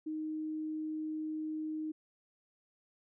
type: tone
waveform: sine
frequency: 311.1 Hz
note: D#4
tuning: in tune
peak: -35 dBFS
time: 0.06-1.92 s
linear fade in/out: 10 ms
effects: none